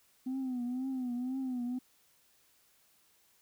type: tone with vibrato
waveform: sine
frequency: 253.7 Hz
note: B3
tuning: 47 cents sharp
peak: -31 dBFS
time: 0.26-1.79 s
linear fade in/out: 10 ms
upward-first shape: triangle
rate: 2 Hz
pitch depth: 100 cents each way
effects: tanh soft clip ceiling -31 dBFS + white hiss -68 dBFS RMS until 3.41 s